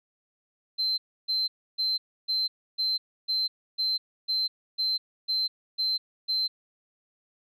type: tone bursts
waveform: sine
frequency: 4100 Hz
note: C8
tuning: 36 cents flat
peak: -23 dBFS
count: 12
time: 0.78-6.48 s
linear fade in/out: 20 ms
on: 200 ms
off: 300 ms
effects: tanh soft clip ceiling -19 dBFS